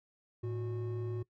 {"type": "tone pair together", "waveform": "triangle", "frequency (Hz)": [110, 364.6], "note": ["A2", "F#4"], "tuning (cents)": [0, -25], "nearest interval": "octave + major sixth", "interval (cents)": 2075, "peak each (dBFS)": [-33, -36], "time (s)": [0.43, 1.23], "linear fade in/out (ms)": 10, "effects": ["noise-tail reverb RT60 0.1 s tail -21 dB re dry", "tanh soft clip ceiling -29 dBFS"]}